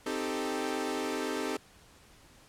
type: chord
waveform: sawtooth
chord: A half-diminished seventh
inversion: first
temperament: equal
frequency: 261.6 / 311.1 / 392 / 440 Hz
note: C4 / Eb4 / G4 / A4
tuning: 0 / 0 / 0 / 0 cents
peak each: -33 dBFS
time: 0.06-1.57 s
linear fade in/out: 5 ms
effects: pink hiss -58 dBFS RMS until 2.48 s + low-pass 11000 Hz 12 dB/octave